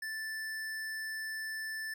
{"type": "tone with hard clipping", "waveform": "sine", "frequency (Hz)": 1760, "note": "A6", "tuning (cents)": 0, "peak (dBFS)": -38, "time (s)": [0.02, 1.94], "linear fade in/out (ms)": 5, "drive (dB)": 17, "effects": []}